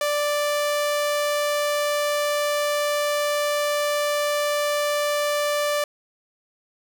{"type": "tone", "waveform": "sawtooth", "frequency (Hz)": 587.3, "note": "D5", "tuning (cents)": 0, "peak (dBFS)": -17, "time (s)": [0.01, 5.84], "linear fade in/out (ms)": 2, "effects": []}